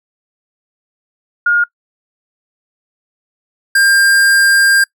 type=tone pair in turn; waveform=sine / square; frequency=1425 / 1599.5 Hz; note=F6 / G6; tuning=+34 / +34 cents; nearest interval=major second; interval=200 cents; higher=second; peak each=-8 dBFS; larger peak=neither; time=1.46-1.64 / 3.75-4.84 s; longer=second; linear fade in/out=5 ms; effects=noise-tail reverb RT60 0.1 s tail -24 dB re dry